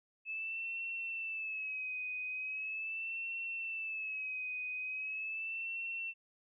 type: tone with vibrato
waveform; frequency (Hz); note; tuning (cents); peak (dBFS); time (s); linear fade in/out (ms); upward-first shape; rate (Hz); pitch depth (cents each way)
sine; 2602; E7; -23; -37; 0.25-6.14; 50; sine; 0.4; 70
effects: none